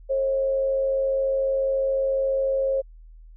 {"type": "tone with frequency modulation", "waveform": "sine", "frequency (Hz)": 538, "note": "C5", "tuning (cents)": 48, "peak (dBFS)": -20, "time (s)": [0.09, 2.82], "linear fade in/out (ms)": 20, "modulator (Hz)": 94.2, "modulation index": 0.28, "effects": ["added 40 Hz sine -43 dBFS peak until 3.36 s"]}